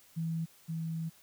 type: tone pair in turn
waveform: sine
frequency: 163.6 / 162.77 Hz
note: E3 / E3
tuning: -13 / -22 cents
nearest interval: unison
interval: 9 cents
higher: first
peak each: -31 / -33 dBFS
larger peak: first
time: 0.16-0.46 / 0.68-1.1 s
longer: second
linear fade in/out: 20 ms
effects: white hiss -61 dBFS RMS until 1.22 s